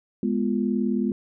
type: chord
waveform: sine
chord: F diminished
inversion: first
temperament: equal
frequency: 207.7 / 246.9 / 349.2 Hz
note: Ab3 / Cb4 / F4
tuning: 0 / 0 / 0 cents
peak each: -24 / -25 / -29 dBFS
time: 0.23-1.12 s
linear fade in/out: 2 ms
effects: none